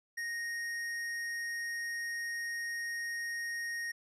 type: tone with tanh clipping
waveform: sine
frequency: 1864.7 Hz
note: A#6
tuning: in tune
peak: -37 dBFS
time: 0.17-3.92 s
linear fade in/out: 10 ms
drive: 14 dB
effects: resampled to 32000 Hz